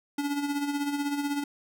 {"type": "tone with tremolo", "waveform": "square", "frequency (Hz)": 286.4, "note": "D4", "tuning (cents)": -43, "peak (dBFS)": -26, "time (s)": [0.18, 1.44], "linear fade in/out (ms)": 5, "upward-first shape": "sine", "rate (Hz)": 16, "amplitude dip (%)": 55, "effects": []}